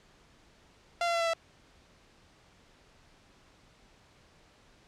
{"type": "tone with pitch steps", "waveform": "sawtooth", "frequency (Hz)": [690, 682.9, 675.8, 668.8, 661.9], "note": ["F5", "F5", "E5", "E5", "E5"], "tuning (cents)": [-21, -39, 43, 25, 7], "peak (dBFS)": -23, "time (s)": [1.01, 1.335], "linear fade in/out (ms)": 2, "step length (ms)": 65, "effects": ["pink hiss -61 dBFS RMS until 4.87 s", "low-pass 6000 Hz 12 dB/octave"]}